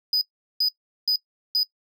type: tone bursts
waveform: triangle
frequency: 4978 Hz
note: D#8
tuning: in tune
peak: -17 dBFS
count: 4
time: 0.13-1.632 s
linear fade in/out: 2 ms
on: 83 ms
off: 390 ms
effects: noise-tail reverb RT60 0.1 s tail -22 dB re dry